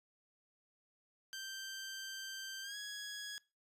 15% pulse tone with pitch glide, 1565 to 1667.7 Hz, G6 to G#6, -3 to +7 cents, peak -37 dBFS, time 1.33-3.38 s, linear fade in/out 0 ms, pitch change +110 cents, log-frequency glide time 2.62-2.76 s, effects noise-tail reverb RT60 0.3 s tail -22 dB re dry + resampled to 32000 Hz

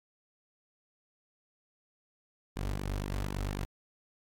sawtooth tone with flanger, 49 Hz, G1, in tune, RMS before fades -35 dBFS, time 2.56-3.65 s, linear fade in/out 0 ms, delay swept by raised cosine 1.4 to 6.2 ms, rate 4 Hz, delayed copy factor -0.6, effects AAC 48 kbps

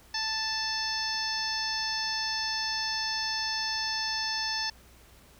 harmonic tone, 880 Hz, A5, in tune, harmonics 1 / 2 / 3 / 4 / 5 / 6 / 7, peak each -37 / -35 / -42 / -42 / -36 / -32 / -41 dBFS, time 0.14-4.7 s, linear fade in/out 5 ms, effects added 60 Hz sine -57 dBFS peak until 5.39 s + pink hiss -57 dBFS RMS until 5.39 s

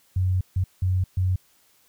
sine tone bursts at uneven times, 92.5 Hz, F#2, in tune, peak -19 dBFS, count 4, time 0.16-0.41 / 0.56-0.64 / 0.82-1.04 / 1.17-1.36 s, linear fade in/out 5 ms, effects white hiss -61 dBFS RMS until 1.88 s

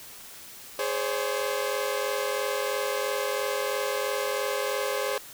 sawtooth tone cluster, 415 / 522 / 565 Hz, G#4 / C5 / C#5, -1 / -4 / +33 cents, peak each -28 / -26 / -28 dBFS, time 0.79-5.18 s, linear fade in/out 2 ms, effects white hiss -45 dBFS RMS until 5.33 s

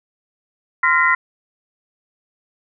sine tone cluster, 1039 / 1393 / 1856 / 2013 Hz, C6 / F6 / A#6 / B6, -12 / -5 / -8 / +33 cents, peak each -18 dBFS, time 0.83-1.15 s, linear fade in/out 5 ms, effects none

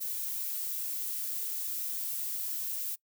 violet noise, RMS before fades -35 dBFS, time 0-2.96 s, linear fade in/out 20 ms, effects noise-tail reverb RT60 0.1 s tail -23 dB re dry

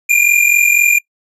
square tone pair together, 2383 / 2427 Hz, D7 / D#7, +25 / -44 cents, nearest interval unison, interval 31 cents, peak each -12 dBFS, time 0.09-0.99 s, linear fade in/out 10 ms, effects noise-tail reverb RT60 0.1 s tail -23 dB re dry + resampled to 32000 Hz

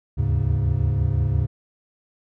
triangle tone cluster, 74 / 79.8 / 103.5 / 136.3 Hz, D2 / D#2 / G#2 / C#3, +14 / +44 / -5 / -29 cents, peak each -22 / -26 / -20 / -22 dBFS, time 0.17-1.47 s, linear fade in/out 20 ms, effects none

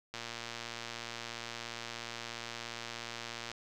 click train, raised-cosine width 0.2 ms, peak -23 dBFS, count 396, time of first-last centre 0.14-3.516 s, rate 117 Hz, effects none

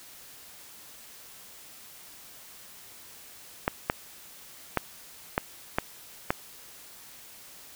clicks, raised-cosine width 0.5 ms, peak -8 dBFS, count 6, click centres 3.679 / 3.899 / 4.773 / 5.379 / 5.785 / 6.305 s, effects white hiss -49 dBFS RMS until 7.75 s

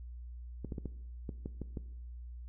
clicks, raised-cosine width 3 ms, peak -26 dBFS, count 8, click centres 0.647 / 0.722 / 0.782 / 0.857 / 1.292 / 1.459 / 1.617 / 1.772 s, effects noise-tail reverb RT60 0.8 s tail -17 dB re dry + added 60 Hz sine -43 dBFS peak until 2.48 s

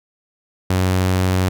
sawtooth tone, 92.7 Hz, F#2, 4 cents sharp, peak -11 dBFS, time 0.7-1.49 s, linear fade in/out 5 ms, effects none

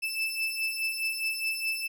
35% pulse beating tone pair, 2634 / 2638.8 Hz, E7 / E7, -2 / +1 cents, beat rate 4.8 Hz, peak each -32 / -29 dBFS, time 0.02-1.88 s, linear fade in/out 20 ms, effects none

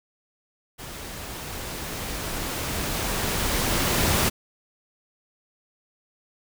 pink noise with level ramp, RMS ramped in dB -38 to -21 dBFS, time 0.78-4.3 s, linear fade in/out 20 ms, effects none

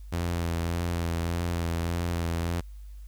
sawtooth tone with vibrato, 85 Hz, F2, 46 cents flat, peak -23 dBFS, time 0.12-2.61 s, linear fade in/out 10 ms, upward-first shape sine, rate 1.7 Hz, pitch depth 26 cents each way, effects added 50 Hz sine -40 dBFS peak until 3.07 s + white hiss -65 dBFS RMS until 3.07 s

